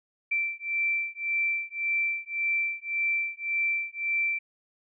sine beating tone pair, 2341 / 2342.8 Hz, D7 / D7, -6 / -5 cents, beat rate 1.8 Hz, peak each -29 dBFS, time 0.31-4.39 s, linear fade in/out 10 ms, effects none

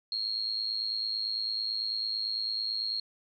sine tone with amplitude modulation, 4263 Hz, C8, 32 cents sharp, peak -26 dBFS, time 0.12-3 s, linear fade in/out 2 ms, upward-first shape sine, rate 109 Hz, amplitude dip 80%, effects none

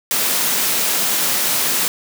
white high-pass noise, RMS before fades -18 dBFS, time 0.11-1.88 s, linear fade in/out 0 ms, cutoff 140 Hz, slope 48 dB/octave, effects none

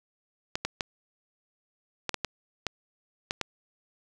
clicks, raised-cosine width 0.2 ms, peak -11 dBFS, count 9, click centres 0.555 / 0.65 / 0.808 / 2.093 / 2.143 / 2.247 / 2.667 / 3.309 / 3.413 s, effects none

